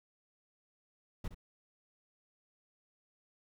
brown noise with echo, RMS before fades -37 dBFS, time 1.24-1.28 s, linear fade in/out 5 ms, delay 66 ms, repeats 1, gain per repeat -12 dB, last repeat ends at 1.346 s, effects none

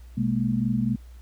sine tone cluster, 126.7 / 209.1 / 233.2 Hz, B2 / G#3 / A#3, +45 / +12 / +1 cents, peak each -27 / -25 / -26 dBFS, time 0.17-0.96 s, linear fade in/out 10 ms, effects added 60 Hz sine -42 dBFS peak until 1.21 s + pink hiss -60 dBFS RMS until 1.21 s

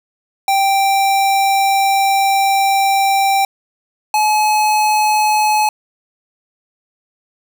square tone pair in turn, 784 / 852.2 Hz, G5 / G#5, 0 / +44 cents, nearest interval minor second, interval 144 cents, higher second, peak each -12 dBFS, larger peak neither, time 0.48-3.45 / 4.14-5.69 s, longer first, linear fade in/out 2 ms, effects none

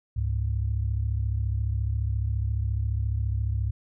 sine tone pair together, 69.39 / 103.83 Hz, C#2 / G#2, +2 / 0 cents, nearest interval perfect fifth, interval 698 cents, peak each -26 dBFS, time 0.16-3.71 s, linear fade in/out 10 ms, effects tanh soft clip ceiling -16 dBFS

